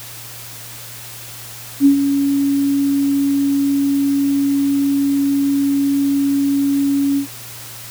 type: tone with ADSR envelope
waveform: sine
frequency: 279.5 Hz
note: C#4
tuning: 14 cents sharp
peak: -5 dBFS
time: 1.8-7.27 s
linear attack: 55 ms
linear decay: 100 ms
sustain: -8 dB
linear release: 97 ms
effects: added 117 Hz sine -40 dBFS peak until 7.9 s + white hiss -34 dBFS RMS until 7.9 s